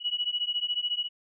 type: beating tone pair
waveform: sine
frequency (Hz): 2921 / 2935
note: F#7 / F#7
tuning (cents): -23 / -15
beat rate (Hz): 14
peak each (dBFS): -30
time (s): 0-1.09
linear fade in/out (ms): 50
effects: none